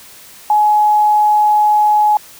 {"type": "tone", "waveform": "sine", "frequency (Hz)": 843, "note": "G#5", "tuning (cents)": 26, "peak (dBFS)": -8, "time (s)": [0.5, 2.17], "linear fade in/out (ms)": 2, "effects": ["white hiss -39 dBFS RMS until 2.39 s"]}